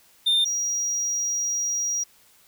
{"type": "tone pair in turn", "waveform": "triangle", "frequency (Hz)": [3611, 5732], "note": ["A7", "F8"], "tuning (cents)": [44, 44], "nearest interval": "minor sixth", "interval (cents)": 800, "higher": "second", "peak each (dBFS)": [-16, -22], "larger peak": "first", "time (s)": [[0.26, 0.45], [0.45, 2.04]], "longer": "second", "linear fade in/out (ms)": 10, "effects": ["white hiss -57 dBFS RMS until 2.47 s"]}